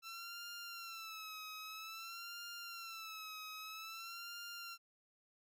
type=tone with vibrato; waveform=15% pulse; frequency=1333 Hz; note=E6; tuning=19 cents sharp; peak=-40 dBFS; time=0.02-4.78 s; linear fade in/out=50 ms; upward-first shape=sine; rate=0.51 Hz; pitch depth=85 cents each way; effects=none